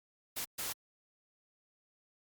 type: noise bursts at uneven times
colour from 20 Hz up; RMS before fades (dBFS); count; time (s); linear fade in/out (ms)
white; -38; 2; 0.36-0.45 / 0.58-0.73; 10
effects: Opus 48 kbps